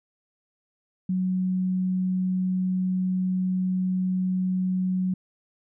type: tone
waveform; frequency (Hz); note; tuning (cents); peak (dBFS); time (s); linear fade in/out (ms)
sine; 185; F#3; 0; -22; 1.09-5.14; 5
effects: none